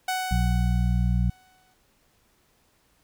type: tone with exponential decay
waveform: sawtooth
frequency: 745 Hz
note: F#5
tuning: 12 cents sharp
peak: -20 dBFS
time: 0.08-1.74 s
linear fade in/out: 5 ms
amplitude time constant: 360 ms
type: harmonic tone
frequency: 60 Hz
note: B1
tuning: 49 cents flat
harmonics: 1 / 2 / 3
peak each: -22 / -25 / -27 dBFS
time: 0.31-1.3 s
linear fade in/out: 5 ms
effects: pink hiss -65 dBFS RMS until 3.03 s